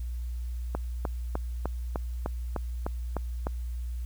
click train, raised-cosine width 1 ms, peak -16 dBFS, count 10, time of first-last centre 0.75-3.469 s, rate 3.31 Hz, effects added 60 Hz sine -31 dBFS peak until 4.05 s + white hiss -59 dBFS RMS until 4.05 s

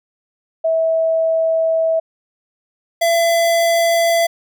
sine / square tone pair in turn, 650 / 673.4 Hz, E5 / E5, -24 / +37 cents, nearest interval minor second, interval 61 cents, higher second, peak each -13 dBFS, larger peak neither, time 0.64-2 / 3.01-4.27 s, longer first, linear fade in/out 10 ms, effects none

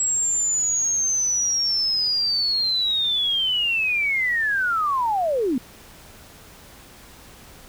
sine linear sweep, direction down, 7720 to 230 Hz, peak -19 dBFS, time 0-5.58 s, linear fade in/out 2 ms, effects pink hiss -46 dBFS RMS until 7.68 s

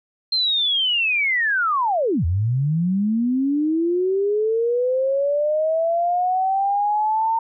sine linear two-way sweep, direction down then up, 4186 to 79 to 912 Hz, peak -17 dBFS, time 0.32-7.39 s, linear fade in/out 5 ms, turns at 2.25 s, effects none

